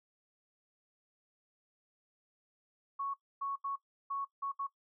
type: tone bursts at uneven times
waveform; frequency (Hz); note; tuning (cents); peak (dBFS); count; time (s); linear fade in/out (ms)
sine; 1108.7; C#6; 0; -34; 6; 2.99-3.14 / 3.41-3.56 / 3.64-3.76 / 4.1-4.25 / 4.42-4.52 / 4.59-4.67; 10
effects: noise-tail reverb RT60 0.1 s tail -18 dB re dry